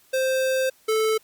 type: tone pair in turn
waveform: square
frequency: 523.3 / 438 Hz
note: C5 / A4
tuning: 0 / -8 cents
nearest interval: minor third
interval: 308 cents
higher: first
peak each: -21 / -20 dBFS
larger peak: second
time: 0.13-0.7 / 0.88-1.18 s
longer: first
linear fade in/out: 10 ms
effects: white hiss -58 dBFS RMS until 1.23 s + Opus 48 kbps